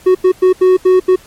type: tone bursts at uneven times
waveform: triangle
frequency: 370 Hz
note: F#4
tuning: in tune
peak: -3 dBFS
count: 6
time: 0.06-0.15 / 0.24-0.32 / 0.42-0.53 / 0.61-0.77 / 0.85-1 / 1.08-1.16 s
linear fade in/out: 10 ms
effects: pink hiss -42 dBFS RMS until 1.26 s + MP3 64 kbps